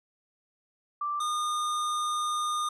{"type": "tone pair in turn", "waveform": ["sine", "square"], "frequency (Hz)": [1174.7, 1218.8], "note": ["D6", "D#6"], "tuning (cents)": [0, -36], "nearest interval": "minor second", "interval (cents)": 64, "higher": "second", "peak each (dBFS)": -28, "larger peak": "neither", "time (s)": [[1.01, 1.2], [1.2, 2.69]], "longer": "second", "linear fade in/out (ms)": 5, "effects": ["resampled to 24000 Hz"]}